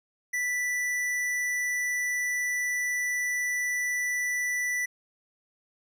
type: tone with tanh clipping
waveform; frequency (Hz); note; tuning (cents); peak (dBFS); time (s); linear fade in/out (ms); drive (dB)
sine; 1974; B6; -1; -28; 0.33-4.86; 10; 16
effects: none

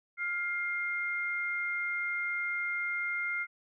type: tone pair together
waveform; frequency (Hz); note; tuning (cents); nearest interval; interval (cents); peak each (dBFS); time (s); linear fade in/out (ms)
sine; 1405 / 2114; F6 / C7; +10 / +17; perfect fifth; 707; -35 / -32; 0.17-3.47; 50
effects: none

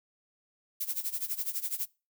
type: noise with tremolo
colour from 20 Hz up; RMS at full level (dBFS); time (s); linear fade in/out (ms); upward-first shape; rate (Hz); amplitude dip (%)
violet; -31; 0.8-1.86; 10; sine; 12; 85
effects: noise-tail reverb RT60 0.3 s tail -24 dB re dry

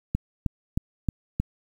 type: click train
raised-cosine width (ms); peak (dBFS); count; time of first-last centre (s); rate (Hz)
5; -11; 5; 0.15-1.4; 3.2
effects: 8-bit

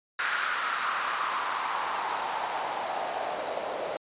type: noise with band-pass filter sweep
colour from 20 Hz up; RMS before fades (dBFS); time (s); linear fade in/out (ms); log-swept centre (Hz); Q
white; -31; 0.19-3.97; 2; 1500 to 580; 3.4
effects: resampled to 8000 Hz

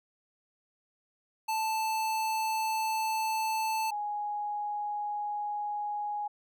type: tone pair in turn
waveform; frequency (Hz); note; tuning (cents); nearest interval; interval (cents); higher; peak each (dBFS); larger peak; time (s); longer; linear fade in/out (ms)
square / sine; 880 / 830.6; A5 / G#5; 0 / 0; minor second; 100; first; -29 / -31; first; 1.48-3.91 / 3.91-6.28; first; 10
effects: none

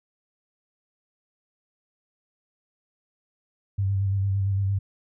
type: tone with vibrato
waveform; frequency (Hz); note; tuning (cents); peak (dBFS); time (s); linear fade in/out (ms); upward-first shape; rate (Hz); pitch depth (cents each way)
sine; 98; G2; 0; -21; 3.78-4.79; 10; square; 8.8; 26
effects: none

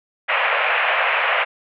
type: band-pass noise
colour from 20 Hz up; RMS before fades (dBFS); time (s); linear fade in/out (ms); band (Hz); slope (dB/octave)
white; -19; 0.28-1.45; 20; 520 to 2700; 48
effects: none

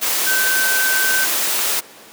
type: tone in noise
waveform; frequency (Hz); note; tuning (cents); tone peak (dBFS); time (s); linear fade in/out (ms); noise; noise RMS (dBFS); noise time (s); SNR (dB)
sine; 1537; G6; -35; -17; 0.26-1.26; 20; white; -19; 0.01-1.81; -1
effects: pink hiss -41 dBFS RMS until 2.12 s + high-pass 300 Hz 12 dB/octave

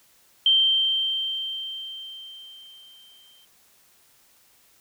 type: tone with exponential decay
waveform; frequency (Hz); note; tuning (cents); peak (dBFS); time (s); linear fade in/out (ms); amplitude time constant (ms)
sine; 3136; G7; 0; -14; 0.46-3.45; 2; 650
effects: white hiss -59 dBFS RMS until 4.8 s

